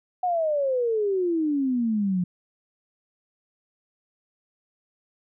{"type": "exponential sweep", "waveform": "sine", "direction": "down", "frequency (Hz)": [740, 174.61], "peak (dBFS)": -21, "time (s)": [0.23, 2.24], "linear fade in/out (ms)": 5, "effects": []}